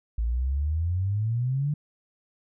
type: exponential sweep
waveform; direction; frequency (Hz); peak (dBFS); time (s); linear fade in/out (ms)
sine; up; 54.5 to 150.9; -23; 0.18-1.74; 5
effects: none